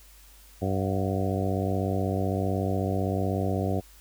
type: harmonic tone with a mistuned harmonic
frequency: 96 Hz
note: G2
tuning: 36 cents flat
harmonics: 1 / 2 / 3 / 4 / 5 / 6 / 7 / 8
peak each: -28 / -31 / -33 / -34 / -35 / -36 / -36 / -37 dBFS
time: 0.61-3.81 s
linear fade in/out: 20 ms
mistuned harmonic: 8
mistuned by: -80 cents
effects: added 50 Hz sine -52 dBFS peak until 4 s + white hiss -55 dBFS RMS until 4 s